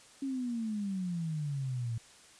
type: exponential sweep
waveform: sine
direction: down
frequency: 277.2 to 112.4 Hz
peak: -32 dBFS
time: 0.22-1.98 s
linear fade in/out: 5 ms
effects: white hiss -57 dBFS RMS until 2.39 s + resampled to 22050 Hz